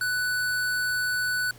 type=tone; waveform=square; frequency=1489 Hz; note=F#6; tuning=11 cents sharp; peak=-25 dBFS; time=0.01-1.51 s; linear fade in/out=2 ms; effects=added 119 Hz sine -50 dBFS peak until 1.58 s + pink hiss -52 dBFS RMS until 1.58 s